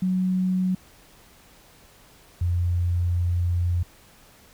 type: tone pair in turn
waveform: sine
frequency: 185 / 87.59 Hz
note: F#3 / F2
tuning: 0 / +6 cents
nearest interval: octave + minor second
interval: 1294 cents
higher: first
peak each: -20 / -20 dBFS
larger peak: neither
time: 0.02-0.75 / 2.41-3.83 s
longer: second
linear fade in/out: 5 ms
effects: pink hiss -53 dBFS RMS until 4.53 s